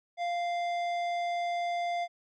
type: tone with tanh clipping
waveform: sine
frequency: 696 Hz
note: F5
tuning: 6 cents flat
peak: -31 dBFS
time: 0.17-2.08 s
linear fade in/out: 50 ms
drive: 13 dB
effects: none